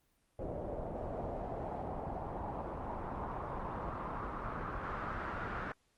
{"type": "noise with low-pass filter sweep", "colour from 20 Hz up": "pink", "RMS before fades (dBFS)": -40, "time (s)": [0.39, 5.72], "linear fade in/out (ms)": 2, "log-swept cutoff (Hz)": [590, 1500], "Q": 2.9, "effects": ["pink hiss -75 dBFS RMS until 5.97 s", "Opus 32 kbps"]}